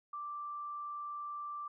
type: tone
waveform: sine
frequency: 1174.7 Hz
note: D6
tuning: in tune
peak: -39 dBFS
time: 0.13-1.68 s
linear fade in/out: 5 ms
effects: none